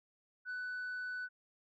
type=tone; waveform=sine; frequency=1493 Hz; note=F#6; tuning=15 cents sharp; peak=-36 dBFS; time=0.45-1.29 s; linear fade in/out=50 ms; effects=tanh soft clip ceiling -37 dBFS

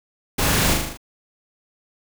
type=noise with echo; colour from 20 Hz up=pink; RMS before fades=-21 dBFS; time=0.38-0.74 s; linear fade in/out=10 ms; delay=39 ms; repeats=6; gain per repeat=-3 dB; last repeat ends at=0.974 s; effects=none

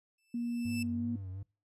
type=tone with exponential growth; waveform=sawtooth; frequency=2643 Hz; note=E7; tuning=4 cents sharp; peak=-34 dBFS; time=0.18-0.83 s; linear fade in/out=5 ms; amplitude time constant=140 ms
type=tone; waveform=sine; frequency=237.3 Hz; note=A#3; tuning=31 cents sharp; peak=-32 dBFS; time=0.34-1.16 s; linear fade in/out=5 ms
type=tone with vibrato; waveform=triangle; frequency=97.9 Hz; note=G2; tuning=2 cents flat; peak=-37 dBFS; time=0.65-1.43 s; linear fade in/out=5 ms; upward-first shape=triangle; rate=2.7 Hz; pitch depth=110 cents each way
effects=noise-tail reverb RT60 0.3 s tail -24 dB re dry + resampled to 32000 Hz

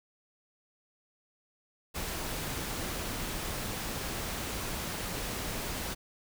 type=noise; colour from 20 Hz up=pink; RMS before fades=-36 dBFS; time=1.94-5.95 s; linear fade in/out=20 ms; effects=none

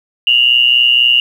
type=tone pair together; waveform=sine; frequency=2787 / 2911 Hz; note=F7 / F#7; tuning=-4 / -29 cents; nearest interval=minor second; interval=75 cents; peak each=-10 dBFS; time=0.27-1.2 s; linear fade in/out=2 ms; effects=7-bit

